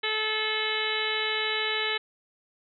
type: harmonic tone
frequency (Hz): 433.4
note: A4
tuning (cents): -26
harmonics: 1 / 2 / 3 / 4 / 5 / 6 / 7 / 8 / 9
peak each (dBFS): -34 / -38 / -37 / -33 / -32 / -38 / -33 / -38 / -33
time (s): 0.03-1.98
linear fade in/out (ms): 10
effects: none